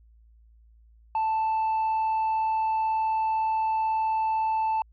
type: tone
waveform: sine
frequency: 881 Hz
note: A5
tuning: 2 cents sharp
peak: -20 dBFS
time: 1.15-4.82 s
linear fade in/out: 2 ms
effects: tanh soft clip ceiling -22 dBFS + added 56 Hz sine -53 dBFS peak until 4.92 s